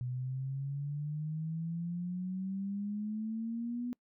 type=exponential sweep; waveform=sine; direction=up; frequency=123.47 to 246.9 Hz; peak=-34 dBFS; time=0.01-3.93 s; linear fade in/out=0 ms; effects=noise-tail reverb RT60 0.1 s tail -26 dB re dry